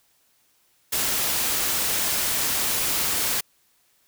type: noise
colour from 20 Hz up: white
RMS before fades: -24 dBFS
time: 0.92-3.41 s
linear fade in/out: 10 ms
effects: white hiss -64 dBFS RMS until 4.07 s